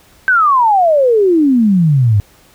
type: exponential sweep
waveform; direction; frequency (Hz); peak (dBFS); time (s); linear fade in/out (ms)
sine; down; 1568 to 98; -7; 0.28-2.2; 0
effects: pink hiss -47 dBFS RMS until 2.54 s